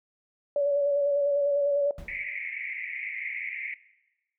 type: tone with vibrato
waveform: sine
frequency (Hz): 570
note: C#5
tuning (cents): +48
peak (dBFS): -22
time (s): 0.56-1.91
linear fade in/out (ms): 2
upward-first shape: square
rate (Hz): 10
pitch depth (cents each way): 21
type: noise with exponential decay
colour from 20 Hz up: brown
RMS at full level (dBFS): -37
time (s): 1.98-2.35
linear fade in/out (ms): 2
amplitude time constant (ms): 80
type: band-pass noise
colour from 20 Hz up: white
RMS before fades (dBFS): -35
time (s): 2.08-3.74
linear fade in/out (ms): 2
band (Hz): 2000 to 2300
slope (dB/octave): 96
effects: noise-tail reverb RT60 1.0 s tail -18 dB re dry